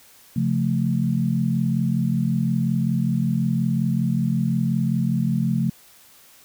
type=chord; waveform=sine; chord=Db augmented; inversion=none; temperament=equal with one note detuned; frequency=135.58 / 174.61 / 220 Hz; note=Db3 / F3 / A3; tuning=-38 / 0 / 0 cents; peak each=-23 dBFS; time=0.36-5.7 s; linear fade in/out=5 ms; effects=white hiss -51 dBFS RMS until 6.44 s